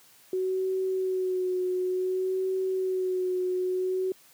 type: tone with vibrato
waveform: sine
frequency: 371.7 Hz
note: F#4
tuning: 8 cents sharp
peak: -25 dBFS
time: 0.33-4.12 s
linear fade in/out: 2 ms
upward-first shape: sine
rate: 0.56 Hz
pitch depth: 27 cents each way
effects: white hiss -57 dBFS RMS until 4.33 s + high-pass 100 Hz 12 dB/octave